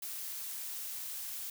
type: noise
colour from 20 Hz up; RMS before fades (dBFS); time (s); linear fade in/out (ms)
blue; -41; 0.02-1.5; 5
effects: none